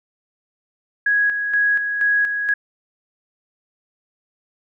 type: tone with tremolo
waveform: sine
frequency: 1661.2 Hz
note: G#6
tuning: in tune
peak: -14 dBFS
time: 1.06-2.54 s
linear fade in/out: 5 ms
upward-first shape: square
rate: 2.1 Hz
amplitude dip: 50%
effects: none